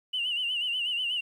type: tone with vibrato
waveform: sine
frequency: 2900 Hz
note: F#7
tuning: 35 cents flat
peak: -26 dBFS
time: 0.13-1.21 s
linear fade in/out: 10 ms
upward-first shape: sine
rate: 8.2 Hz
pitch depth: 87 cents each way
effects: tanh soft clip ceiling -22 dBFS + 10-bit